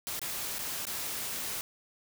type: noise with dropouts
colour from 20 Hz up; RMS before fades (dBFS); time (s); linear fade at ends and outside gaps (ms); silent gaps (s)
white; -36; 0.07-1.61; 0; 0.194-0.216 / 0.585-0.591 / 0.853-0.869
effects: none